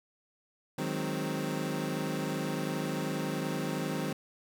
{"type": "chord", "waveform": "25% pulse", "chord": "Ab dominant seventh", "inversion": "second", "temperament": "equal with one note detuned", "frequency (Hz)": [154.85, 185, 207.7, 261.6], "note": ["Eb3", "Gb3", "Ab3", "C4"], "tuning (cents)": [-8, 0, 0, 0], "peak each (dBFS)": [-32, -34, -35, -33], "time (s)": [0.78, 4.13], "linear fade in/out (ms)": 5, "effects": []}